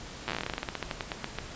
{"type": "slowing click train", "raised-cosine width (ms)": 0.3, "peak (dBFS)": -15, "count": 24, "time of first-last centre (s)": [0.28, 1.386], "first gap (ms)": 8, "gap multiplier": 1.14, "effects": ["pink hiss -43 dBFS RMS until 1.55 s", "resampled to 16000 Hz"]}